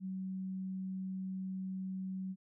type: tone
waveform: sine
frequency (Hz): 188.7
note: F#3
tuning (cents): +34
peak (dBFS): -37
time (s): 0-2.36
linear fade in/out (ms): 50
effects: none